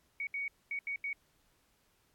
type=tone bursts at uneven times; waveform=sine; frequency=2239 Hz; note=C#7; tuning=17 cents sharp; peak=-34 dBFS; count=5; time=0.2-0.27 / 0.34-0.48 / 0.71-0.79 / 0.87-0.96 / 1.04-1.13 s; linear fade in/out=2 ms; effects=pink hiss -72 dBFS RMS until 2.14 s + AAC 64 kbps